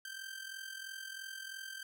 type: tone with amplitude modulation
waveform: sawtooth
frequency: 1565 Hz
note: G6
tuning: 3 cents flat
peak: -37 dBFS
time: 0.05-1.83 s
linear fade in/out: 2 ms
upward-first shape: sine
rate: 43 Hz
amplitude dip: 65%
effects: none